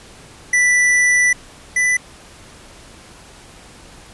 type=tone pair in turn; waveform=square; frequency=1975.5 / 1990.4 Hz; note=B6 / B6; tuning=0 / +13 cents; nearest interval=unison; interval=13 cents; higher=second; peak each=-12 / -14 dBFS; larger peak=first; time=0.53-1.33 / 1.76-1.97 s; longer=first; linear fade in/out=5 ms; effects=pink hiss -42 dBFS RMS until 4.13 s + resampled to 24000 Hz